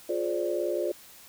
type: chord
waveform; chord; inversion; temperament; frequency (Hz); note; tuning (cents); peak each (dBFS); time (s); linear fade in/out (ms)
sine; D half-diminished seventh; first; just; 352.4 / 422.9 / 528.6 / 587.3; F4 / Ab4 / C5 / D5; +16 / +31 / +18 / 0; -30 / -34 / -33 / -31; 0.09-0.92; 5
effects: white hiss -51 dBFS RMS until 1.28 s